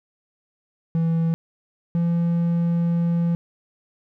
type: tone pair in turn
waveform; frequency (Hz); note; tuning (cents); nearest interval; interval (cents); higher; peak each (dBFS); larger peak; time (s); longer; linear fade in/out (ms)
triangle; 164.8 / 170.02; E3 / F3; 0 / -46; minor second; 54; second; -16; neither; 0.95-1.34 / 1.95-3.35; second; 0
effects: none